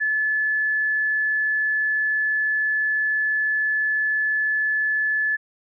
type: tone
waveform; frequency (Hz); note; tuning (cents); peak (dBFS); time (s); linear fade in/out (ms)
sine; 1727; A6; -33; -19; 0-5.37; 20
effects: none